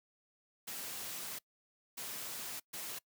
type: noise bursts at uneven times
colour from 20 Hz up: white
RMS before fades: -43 dBFS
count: 3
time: 0.67-1.39 / 1.97-2.6 / 2.73-2.99 s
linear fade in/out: 10 ms
effects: noise-tail reverb RT60 0.1 s tail -23 dB re dry + high-pass 100 Hz 12 dB/octave